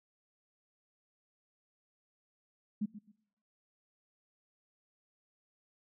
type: tone with echo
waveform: sine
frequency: 210.2 Hz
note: G#3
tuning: 21 cents sharp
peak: -30 dBFS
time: 2.81-2.86 s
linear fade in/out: 10 ms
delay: 130 ms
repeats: 2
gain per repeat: -13 dB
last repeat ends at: 3.12 s
effects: noise-tail reverb RT60 1.0 s tail -26 dB re dry